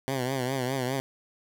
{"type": "tone with vibrato", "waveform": "10% pulse", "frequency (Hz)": 130, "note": "C3", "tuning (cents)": -11, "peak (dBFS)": -19, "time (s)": [0.08, 1], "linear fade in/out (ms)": 0, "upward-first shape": "triangle", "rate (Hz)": 4.9, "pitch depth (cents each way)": 110, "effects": []}